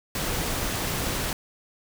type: noise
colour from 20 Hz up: pink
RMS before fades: -28 dBFS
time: 0.15-1.33 s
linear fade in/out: 2 ms
effects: none